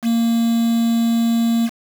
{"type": "tone with quantisation", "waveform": "triangle", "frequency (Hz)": 231.1, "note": "A#3", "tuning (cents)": -15, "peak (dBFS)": -12, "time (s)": [0.02, 1.7], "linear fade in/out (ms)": 50, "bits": 5, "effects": []}